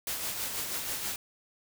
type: noise with tremolo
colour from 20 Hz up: white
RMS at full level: -33 dBFS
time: 0.07-1.16 s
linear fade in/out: 2 ms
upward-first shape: sine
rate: 6.2 Hz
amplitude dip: 40%
effects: none